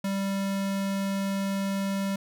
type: tone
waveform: square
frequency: 196 Hz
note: G3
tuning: in tune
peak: -27 dBFS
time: 0.04-2.16 s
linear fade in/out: 5 ms
effects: none